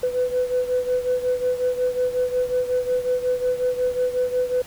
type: beating tone pair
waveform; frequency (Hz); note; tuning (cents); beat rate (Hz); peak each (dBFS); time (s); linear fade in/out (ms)
sine; 499 / 504.5; B4 / B4; +18 / +37; 5.5; -20 / -24; 0.03-4.62; 5
effects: tanh soft clip ceiling -14 dBFS + pink hiss -43 dBFS RMS until 4.66 s